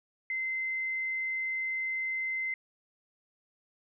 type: tone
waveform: sine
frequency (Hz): 2068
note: C7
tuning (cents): -21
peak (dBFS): -30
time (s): 0.3-2.54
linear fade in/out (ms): 2
effects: none